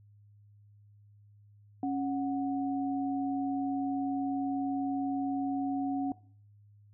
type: tone pair together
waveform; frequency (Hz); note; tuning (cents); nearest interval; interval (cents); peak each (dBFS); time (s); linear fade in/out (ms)
sine; 275.7 / 736; C#4 / F#5; -9 / -9; octave + perfect fourth; 1700; -30 / -35; 1.83-6.12; 2
effects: noise-tail reverb RT60 0.5 s tail -20 dB re dry + added 103 Hz sine -56 dBFS peak until 6.93 s